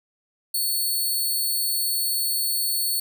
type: tone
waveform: 5% pulse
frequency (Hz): 4421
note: C#8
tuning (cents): -5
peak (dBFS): -15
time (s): 0.54-3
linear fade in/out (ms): 5
effects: none